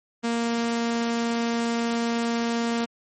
sawtooth tone, 233.1 Hz, A#3, in tune, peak -19 dBFS, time 0.23-2.86 s, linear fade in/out 20 ms, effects MP3 32 kbps

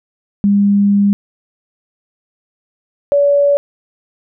sine tone pair in turn, 201.7 / 570.5 Hz, G3 / C#5, +50 / +50 cents, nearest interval octave + tritone, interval 1800 cents, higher second, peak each -8 dBFS, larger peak neither, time 0.44-1.13 / 3.12-3.57 s, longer first, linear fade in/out 0 ms, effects none

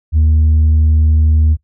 sine tone, 77.78 Hz, D#2, in tune, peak -5 dBFS, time 0.12-1.57 s, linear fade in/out 50 ms, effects noise-tail reverb RT60 0.1 s tail -19 dB re dry + tanh soft clip ceiling -6 dBFS

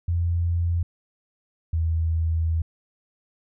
sine tone pair in turn, 85.6 / 81.54 Hz, F2 / E2, -34 / -18 cents, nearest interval minor second, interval 84 cents, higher first, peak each -20 / -20 dBFS, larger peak neither, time 0.08-0.83 / 1.73-2.62 s, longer second, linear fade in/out 5 ms, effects none

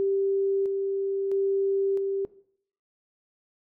sine tone with tremolo, 392 Hz, G4, in tune, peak -22 dBFS, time 0-2.25 s, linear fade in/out 0 ms, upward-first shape square, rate 0.76 Hz, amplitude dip 30%, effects noise-tail reverb RT60 0.6 s tail -17 dB re dry

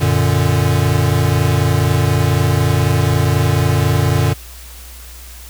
square chord, Gb augmented, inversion none, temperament equal, 92.5 / 116.54 / 146.83 Hz, Gb2 / Bb2 / D3, 0 / 0 / 0 cents, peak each -17 dBFS, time 0-4.34 s, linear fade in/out 20 ms, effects added 60 Hz sine -34 dBFS peak until 5.49 s + white hiss -38 dBFS RMS until 5.49 s

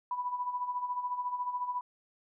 sine tone with tremolo, 987.8 Hz, B5, in tune, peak -29 dBFS, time 0.11-1.81 s, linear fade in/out 2 ms, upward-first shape sine, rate 14 Hz, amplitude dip 65%, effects none

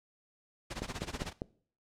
pink noise with tremolo, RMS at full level -37 dBFS, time 0.7-1.33 s, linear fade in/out 10 ms, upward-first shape sine, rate 16 Hz, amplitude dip 90%
click train, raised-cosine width 2 ms, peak -22 dBFS, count 4, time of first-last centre 0.82-1.419 s, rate 5.01 Hz
effects noise-tail reverb RT60 0.5 s tail -20 dB re dry + low-pass 7000 Hz 12 dB/octave

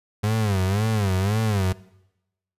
35% pulse tone with vibrato, 101.7 Hz, G#2, 36 cents flat, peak -18 dBFS, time 0.23-1.73 s, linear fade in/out 10 ms, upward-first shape sine, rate 1.9 Hz, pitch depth 160 cents each way, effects noise-tail reverb RT60 0.9 s tail -21 dB re dry + resampled to 32000 Hz

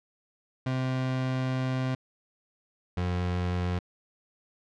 30% pulse tone pair in turn, 129.7 / 89.38 Hz, C3 / F2, -15 / +41 cents, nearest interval tritone, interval 644 cents, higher first, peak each -24 dBFS, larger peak neither, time 0.66-1.95 / 2.97-3.79 s, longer first, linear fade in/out 5 ms, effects low-pass 4000 Hz 12 dB/octave

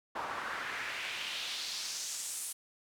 pink noise with band-pass filter sweep, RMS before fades -39 dBFS, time 0.15-2.53 s, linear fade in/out 10 ms, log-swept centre 990 to 9900 Hz, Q 2, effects none

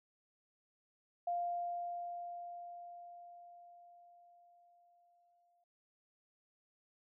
sine tone with exponential decay, 698.5 Hz, F5, in tune, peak -33 dBFS, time 1.27-5.64 s, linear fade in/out 5 ms, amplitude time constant 950 ms, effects none

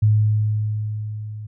sine tone with level ramp, 106.8 Hz, G#2, 49 cents sharp, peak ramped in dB -11 to -30 dBFS, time 0.02-1.47 s, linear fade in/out 10 ms, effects none

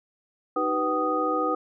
sine tone cluster, 310.6 / 384 / 494.7 / 762 / 1243 Hz, D#4 / G4 / B4 / G5 / D#6, -3 / -36 / +3 / -49 / -2 cents, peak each -29 / -34 / -28 / -31 / -26 dBFS, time 0.56-1.55 s, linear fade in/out 5 ms, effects none

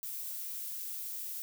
violet noise, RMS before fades -40 dBFS, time 0.03-1.42 s, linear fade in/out 0 ms, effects none

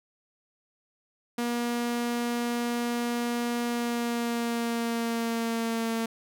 sawtooth tone with pitch glide, 238.6 to 227.3 Hz, A#3 to A#3, +41 to -43 cents, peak -23 dBFS, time 1.38-6.06 s, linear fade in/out 5 ms, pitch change -84 cents, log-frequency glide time 3.65-5.93 s, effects none

